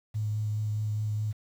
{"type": "tone with vibrato", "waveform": "sine", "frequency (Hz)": 106.7, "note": "G#2", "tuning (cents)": 47, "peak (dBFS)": -27, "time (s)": [0.14, 1.33], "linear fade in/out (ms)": 20, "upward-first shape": "triangle", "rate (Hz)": 4.8, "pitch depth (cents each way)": 18, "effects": ["9-bit"]}